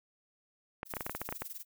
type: clicks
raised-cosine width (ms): 0.5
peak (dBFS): -21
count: 11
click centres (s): 0.831 / 0.938 / 0.968 / 1.008 / 1.065 / 1.096 / 1.15 / 1.216 / 1.29 / 1.325 / 1.42
type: noise with tremolo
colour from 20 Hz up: violet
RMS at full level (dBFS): -41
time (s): 0.85-1.65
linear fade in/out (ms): 50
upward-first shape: sine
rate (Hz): 20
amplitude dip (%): 85
effects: none